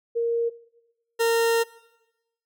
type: tone pair in turn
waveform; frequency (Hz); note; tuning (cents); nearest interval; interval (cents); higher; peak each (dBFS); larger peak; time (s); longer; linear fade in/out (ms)
sine / 40% pulse; 466.2 / 460.3; A#4 / A#4; 0 / -22; unison; 22; first; -21 / -18; second; 0.15-0.5 / 1.19-1.64; second; 20
effects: noise-tail reverb RT60 1.0 s tail -20 dB re dry